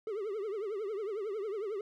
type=tone with vibrato; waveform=triangle; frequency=415.3 Hz; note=G#4; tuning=in tune; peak=-32 dBFS; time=0.07-1.81 s; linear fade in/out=2 ms; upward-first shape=triangle; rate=11 Hz; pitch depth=180 cents each way; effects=none

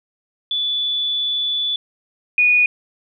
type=tone pair in turn; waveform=sine; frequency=3462 / 2463 Hz; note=A7 / D#7; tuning=-29 / -18 cents; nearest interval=tritone; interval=589 cents; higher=first; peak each=-18 / -11 dBFS; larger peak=second; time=0.51-1.76 / 2.38-2.66 s; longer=first; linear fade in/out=2 ms; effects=none

